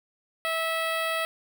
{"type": "tone with notch filter", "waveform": "10% pulse", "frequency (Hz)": 651, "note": "E5", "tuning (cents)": -22, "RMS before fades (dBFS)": -28, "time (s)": [0.45, 1.25], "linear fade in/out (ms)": 0, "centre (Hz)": 6600, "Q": 0.61, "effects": []}